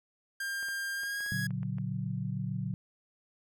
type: tone with pitch glide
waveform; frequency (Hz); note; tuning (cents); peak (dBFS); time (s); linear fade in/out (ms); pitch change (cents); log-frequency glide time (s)
45% pulse; 1600 to 1661.2; G6 to G#6; +35 to 0; -33; 0.4-1.47; 5; +65; 0.94-1.32
type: clicks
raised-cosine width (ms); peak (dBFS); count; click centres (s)
0.5; -36; 8; 0.628 / 0.686 / 1.034 / 1.206 / 1.263 / 1.507 / 1.631 / 1.784
type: chord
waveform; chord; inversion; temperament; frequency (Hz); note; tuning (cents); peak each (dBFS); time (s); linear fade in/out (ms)
sine; Bb augmented; none; equal with one note detuned; 116.54 / 143.23 / 185; Bb2 / D3 / F#3; 0 / -43 / 0; -36; 1.32-2.74; 0
effects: none